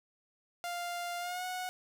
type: tone with pitch glide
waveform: sawtooth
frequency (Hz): 698.5 to 734.1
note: F5 to F#5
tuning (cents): 0 to -14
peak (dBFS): -32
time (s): 0.64-1.69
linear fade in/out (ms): 0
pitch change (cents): +86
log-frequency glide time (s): 1.19-1.45
effects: none